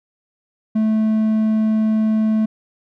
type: tone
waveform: triangle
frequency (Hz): 218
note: A3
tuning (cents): -16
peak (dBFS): -12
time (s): 0.75-2.46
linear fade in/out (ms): 10
effects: none